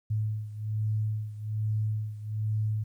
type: beating tone pair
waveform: sine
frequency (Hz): 107.3 / 108.5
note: A2 / A2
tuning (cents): -43 / -24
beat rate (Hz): 1.2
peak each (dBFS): -29 / -33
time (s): 0.1-2.84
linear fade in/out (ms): 10
effects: 11-bit